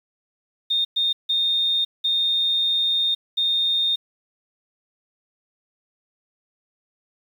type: tone bursts at uneven times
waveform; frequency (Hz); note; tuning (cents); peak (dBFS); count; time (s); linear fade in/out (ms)
sine; 3662; A#7; -32; -18; 5; 0.7-0.85 / 0.96-1.13 / 1.29-1.85 / 2.04-3.15 / 3.37-3.96; 10
effects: 8-bit